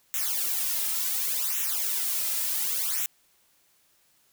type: noise with flanger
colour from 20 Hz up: blue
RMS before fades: -28 dBFS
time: 0.14-3.06 s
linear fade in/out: 0 ms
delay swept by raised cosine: 0.21 to 2.71 ms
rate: 0.69 Hz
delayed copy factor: -0.9
effects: white hiss -65 dBFS RMS until 4.32 s